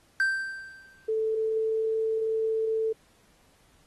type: tone with exponential decay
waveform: triangle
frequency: 1565 Hz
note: G6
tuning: 3 cents flat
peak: -18 dBFS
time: 0.2-1.08 s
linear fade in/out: 1 ms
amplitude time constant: 190 ms
type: tone with pitch glide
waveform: sine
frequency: 440 to 443.1 Hz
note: A4 to A4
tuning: 0 to +12 cents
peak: -24 dBFS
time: 1.08-2.93 s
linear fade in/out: 10 ms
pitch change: +12 cents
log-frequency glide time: 1.25-1.96 s
effects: pink hiss -63 dBFS RMS until 3.86 s + AAC 32 kbps